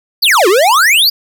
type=exponential two-way sweep; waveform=square; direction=down then up; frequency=4988 to 342.5 to 4988 Hz; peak=-7 dBFS; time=0.22-1.1 s; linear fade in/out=10 ms; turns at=0.48 s; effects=none